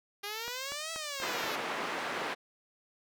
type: exponential two-way sweep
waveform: 5% pulse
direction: up then down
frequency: 400 to 659.3 to 415.6 Hz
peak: -25 dBFS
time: 0.23-1.56 s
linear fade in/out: 10 ms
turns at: 0.92 s
type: click train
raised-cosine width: 0.5 ms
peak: -27 dBFS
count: 5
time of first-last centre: 0.48-1.442 s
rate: 4.16 Hz
type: band-pass noise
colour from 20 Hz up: white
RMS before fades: -36 dBFS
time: 1.21-2.35 s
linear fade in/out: 20 ms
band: 270 to 1800 Hz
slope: 12 dB/octave
effects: none